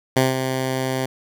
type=tone with ADSR envelope; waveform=10% pulse; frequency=130.81 Hz; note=C3; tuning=in tune; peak=-5 dBFS; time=0.16-1.06 s; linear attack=9 ms; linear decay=170 ms; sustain=-8 dB; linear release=7 ms; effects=none